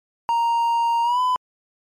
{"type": "tone with pitch glide", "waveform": "triangle", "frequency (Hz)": [932, 1004.7], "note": ["A#5", "B5"], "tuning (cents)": [-1, 29], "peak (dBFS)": -15, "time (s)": [0.29, 1.36], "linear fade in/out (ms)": 0, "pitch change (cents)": 130, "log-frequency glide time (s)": [1.03, 1.2], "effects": ["MP3 64 kbps"]}